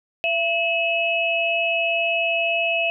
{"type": "tone cluster", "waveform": "sine", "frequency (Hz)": [672, 2585, 2925], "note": ["E5", "E7", "F#7"], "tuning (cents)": [33, -34, -21], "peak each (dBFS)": [-23, -21, -29], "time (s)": [0.24, 2.9], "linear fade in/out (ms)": 0, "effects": []}